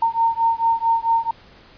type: beating tone pair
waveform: sine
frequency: 913 / 917.5 Hz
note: A#5 / A#5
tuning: -36 / -28 cents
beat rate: 4.5 Hz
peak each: -19 dBFS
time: 0.02-1.31 s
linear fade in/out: 5 ms
effects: pink hiss -48 dBFS RMS until 1.77 s + resampled to 11025 Hz